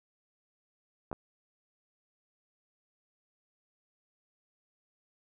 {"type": "clicks", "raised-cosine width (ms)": 1, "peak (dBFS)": [-23, -23], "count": 2, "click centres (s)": [1.115, 1.129], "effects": []}